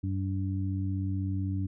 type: harmonic tone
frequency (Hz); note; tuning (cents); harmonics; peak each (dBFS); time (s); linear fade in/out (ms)
95.9; G2; -37; 1 / 2 / 3; -29 / -37 / -36; 0.03-1.67; 10
effects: none